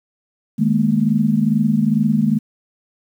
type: chord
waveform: sine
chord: D# suspended fourth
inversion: none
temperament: equal with one note detuned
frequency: 155.56 / 210.8 / 233.1 Hz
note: D#3 / G#3 / A#3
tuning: 0 / +26 / 0 cents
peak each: -20 / -16 / -18 dBFS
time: 0.58-2.39 s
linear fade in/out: 20 ms
effects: 8-bit